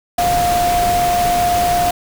sine tone in noise, 705 Hz, F5, 16 cents sharp, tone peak -13 dBFS, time 0.18-1.91 s, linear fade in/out 5 ms, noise pink, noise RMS -22 dBFS, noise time 0.18-1.91 s, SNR +6 dB, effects none

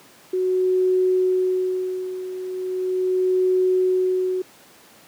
sine tone with tremolo, 370 Hz, F#4, in tune, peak -15 dBFS, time 0.33-4.42 s, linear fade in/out 5 ms, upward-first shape sine, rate 0.38 Hz, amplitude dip 75%, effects pink hiss -49 dBFS RMS until 5.07 s + high-pass 200 Hz 12 dB/octave

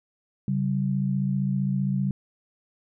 sine tone pair together, 137.18 / 192.5 Hz, C#3 / G3, -18 / -31 cents, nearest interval tritone, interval 587 cents, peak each -25 dBFS, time 0.48-2.11 s, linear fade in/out 2 ms, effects none

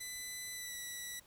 10% pulse tone with pitch glide, 2000 to 1956.6 Hz, B6 to B6, +21 to -17 cents, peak -33 dBFS, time 0-1.2 s, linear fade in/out 10 ms, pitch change -38 cents, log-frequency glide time 0.52-0.76 s, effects pink hiss -64 dBFS RMS until 1.26 s

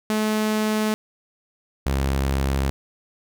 sawtooth tone pair in turn, 215.2 / 67.78 Hz, A3 / C#2, -38 / -38 cents, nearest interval octave + minor sixth, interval 2000 cents, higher first, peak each -16 dBFS, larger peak neither, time 0.1-0.94 / 1.86-2.7 s, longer neither, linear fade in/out 0 ms, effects none

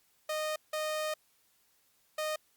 sawtooth tone bursts at uneven times, 617 Hz, D#5, 15 cents flat, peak -28 dBFS, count 3, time 0.29-0.56 / 0.73-1.14 / 2.18-2.36 s, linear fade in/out 5 ms, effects white hiss -70 dBFS RMS until 2.56 s + Opus 48 kbps

